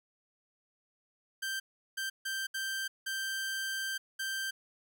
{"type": "tone bursts at uneven times", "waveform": "sawtooth", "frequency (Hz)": 1568, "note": "G6", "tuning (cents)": 0, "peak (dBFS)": -30, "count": 6, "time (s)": [[1.42, 1.6], [1.97, 2.1], [2.25, 2.47], [2.54, 2.88], [3.06, 3.98], [4.19, 4.51]], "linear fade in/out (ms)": 10, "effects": []}